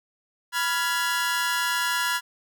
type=chord; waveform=sawtooth; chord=F diminished; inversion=second; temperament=equal with one note detuned; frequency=987.8 / 1396.9 / 1680.5 Hz; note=Cb6 / F6 / Ab6; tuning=0 / 0 / +20 cents; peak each=-24 dBFS; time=0.52-2.21 s; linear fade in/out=50 ms; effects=none